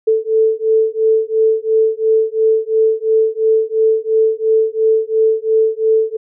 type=beating tone pair; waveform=sine; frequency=440 / 442.9 Hz; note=A4 / A4; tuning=0 / +11 cents; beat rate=2.9 Hz; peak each=-14 dBFS; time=0.07-6.17 s; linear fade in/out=10 ms; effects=none